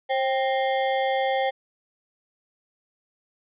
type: ring-modulated tone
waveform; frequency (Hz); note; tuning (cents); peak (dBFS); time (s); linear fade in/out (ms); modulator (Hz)
square; 659.3; E5; 0; -19; 0.09-1.51; 20; 126
effects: resampled to 8000 Hz + 10-bit